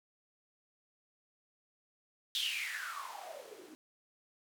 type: noise with band-pass filter sweep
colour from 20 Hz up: blue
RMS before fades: -41 dBFS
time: 2.35-3.75 s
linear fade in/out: 0 ms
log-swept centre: 3600 to 290 Hz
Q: 9.2
effects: none